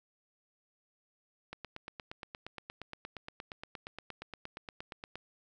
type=click train; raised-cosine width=0.3 ms; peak=-26 dBFS; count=32; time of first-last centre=1.53-5.156 s; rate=8.55 Hz; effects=none